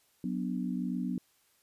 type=chord; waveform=sine; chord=B minor; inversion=second; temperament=equal; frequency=185 / 246.9 / 293.7 Hz; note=F#3 / B3 / D4; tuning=0 / 0 / 0 cents; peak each=-34 / -34 / -39 dBFS; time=0.24-1.18 s; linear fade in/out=2 ms; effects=white hiss -69 dBFS RMS until 1.62 s + resampled to 32000 Hz